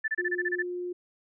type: tone bursts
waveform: sine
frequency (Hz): 1760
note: A6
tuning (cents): 0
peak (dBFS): -25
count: 9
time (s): 0.04-0.625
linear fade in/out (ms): 10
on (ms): 41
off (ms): 27
type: tone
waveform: sine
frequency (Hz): 356.3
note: F4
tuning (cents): +35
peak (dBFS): -31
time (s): 0.18-0.93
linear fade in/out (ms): 10
effects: none